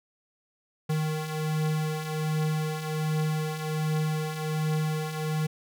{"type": "beating tone pair", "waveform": "square", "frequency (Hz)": [154.2, 155.5], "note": ["D#3", "D#3"], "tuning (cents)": [-15, -1], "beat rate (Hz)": 1.3, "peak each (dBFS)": [-34, -28], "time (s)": [0.89, 5.47], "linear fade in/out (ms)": 10, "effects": []}